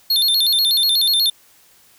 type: tone with vibrato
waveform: square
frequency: 3925 Hz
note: B7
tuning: 11 cents flat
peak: -14 dBFS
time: 0.1-1.3 s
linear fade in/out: 5 ms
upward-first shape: square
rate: 8.2 Hz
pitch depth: 160 cents each way
effects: white hiss -52 dBFS RMS until 1.98 s